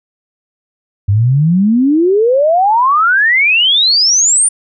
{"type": "exponential sweep", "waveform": "sine", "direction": "up", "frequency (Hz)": [95.7, 9397], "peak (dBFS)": -7, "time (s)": [1.08, 4.49], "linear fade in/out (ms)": 10, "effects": []}